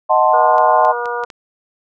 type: chord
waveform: sine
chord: D# diminished seventh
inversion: none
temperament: equal with one note detuned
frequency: 625.1 / 740 / 880 / 1046.5 Hz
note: D#5 / F#5 / A5 / C6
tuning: +8 / 0 / 0 / 0 cents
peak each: -15 dBFS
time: 0.09-0.93 s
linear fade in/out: 20 ms
type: harmonic tone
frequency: 239.9 Hz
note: A#3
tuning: 50 cents sharp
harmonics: 2 / 3 / 4 / 5 / 6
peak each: -23 / -28 / -24 / -27 / -26 dBFS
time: 0.33-1.25 s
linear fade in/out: 10 ms
type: clicks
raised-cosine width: 0.2 ms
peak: -17 dBFS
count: 5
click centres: 0.582 / 0.85 / 1.057 / 1.237 / 1.302 s
effects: none